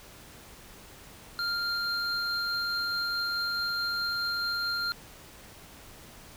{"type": "tone pair together", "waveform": "triangle", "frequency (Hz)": [1396.9, 4186], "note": ["F6", "C8"], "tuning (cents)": [0, 0], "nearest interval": "octave + perfect fifth", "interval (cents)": 1900, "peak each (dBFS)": [-29, -30], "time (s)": [1.39, 4.92], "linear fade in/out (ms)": 0, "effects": ["pink hiss -50 dBFS RMS until 6.36 s"]}